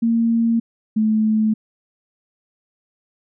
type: tone pair in turn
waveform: sine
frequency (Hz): 230 / 217.1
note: A#3 / A3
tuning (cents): -23 / -23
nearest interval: minor second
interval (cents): 100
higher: first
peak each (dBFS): -14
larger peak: neither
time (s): 0.02-0.6 / 0.96-1.54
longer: neither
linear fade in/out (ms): 10
effects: none